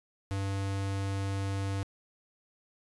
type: tone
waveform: square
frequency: 98 Hz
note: G2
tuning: in tune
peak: -31 dBFS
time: 0.31-1.83 s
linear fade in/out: 0 ms
effects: resampled to 24000 Hz